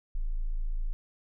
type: tone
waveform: sine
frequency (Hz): 27.5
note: A0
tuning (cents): 0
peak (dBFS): -27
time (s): 0.15-0.93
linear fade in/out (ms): 0
effects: none